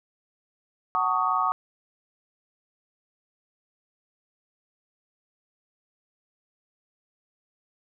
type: chord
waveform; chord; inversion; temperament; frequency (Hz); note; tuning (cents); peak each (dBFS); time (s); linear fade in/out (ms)
sine; D# half-diminished seventh; first; just; 746.7 / 896 / 1120.1 / 1244.5; F#5 / A5 / C#6 / D#6; +16 / +31 / +18 / 0; -29 / -30 / -25 / -26; 0.95-1.52; 0
effects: none